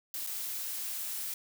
blue noise with dropouts, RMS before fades -37 dBFS, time 0.14-1.34 s, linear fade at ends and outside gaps 2 ms, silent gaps 0.266-0.271 s, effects none

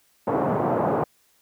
white band-pass noise, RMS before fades -23 dBFS, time 0.27-1.04 s, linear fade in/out 5 ms, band 120 to 900 Hz, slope 24 dB/octave, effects white hiss -63 dBFS RMS until 1.41 s

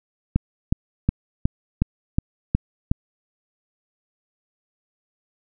click train, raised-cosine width 5 ms, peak -5 dBFS, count 8, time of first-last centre 0.36-2.915 s, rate 2.74 Hz, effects none

